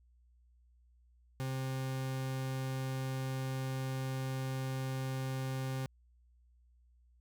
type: tone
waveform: 40% pulse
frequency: 132 Hz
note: C3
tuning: 16 cents sharp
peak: -34 dBFS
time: 1.4-5.86 s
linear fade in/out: 0 ms
effects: added 60 Hz sine -63 dBFS peak until 7.2 s